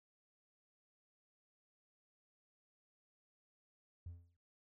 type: tone with exponential decay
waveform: triangle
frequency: 86.3 Hz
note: F2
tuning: 20 cents flat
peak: -40 dBFS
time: 4.06-4.37 s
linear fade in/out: 5 ms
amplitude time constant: 66 ms
effects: noise-tail reverb RT60 0.2 s tail -18 dB re dry + tanh soft clip ceiling -42 dBFS